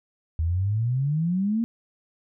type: exponential sweep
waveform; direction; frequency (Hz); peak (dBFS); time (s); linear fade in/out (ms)
sine; up; 78 to 236.1; -21; 0.39-1.64; 0
effects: none